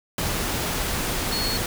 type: tone in noise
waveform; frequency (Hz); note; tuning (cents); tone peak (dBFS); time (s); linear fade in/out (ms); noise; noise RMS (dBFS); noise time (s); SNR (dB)
sine; 4340; C#8; -37; -26; 1.32-1.57; 2; pink; -26; 0.18-1.66; -3
effects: none